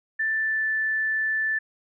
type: tone with pitch glide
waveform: sine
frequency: 1768 to 1756.8 Hz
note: A6 to A6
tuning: +8 to -3 cents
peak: -22 dBFS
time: 0.19-1.59 s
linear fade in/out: 10 ms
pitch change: -11 cents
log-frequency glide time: 0.31-0.66 s
effects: none